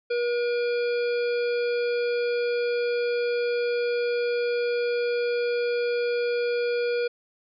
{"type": "harmonic tone", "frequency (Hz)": 480, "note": "B4", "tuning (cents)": -49, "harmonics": [1, 3, 5, 7, 9, 10], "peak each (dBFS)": [-23, -35, -36, -45, -44, -45], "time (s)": [0.1, 7.08], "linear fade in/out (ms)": 10, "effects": []}